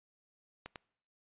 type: clicks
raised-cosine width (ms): 0.3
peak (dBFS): -27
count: 2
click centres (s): 0.66 / 0.758
effects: noise-tail reverb RT60 0.7 s tail -24 dB re dry + resampled to 8000 Hz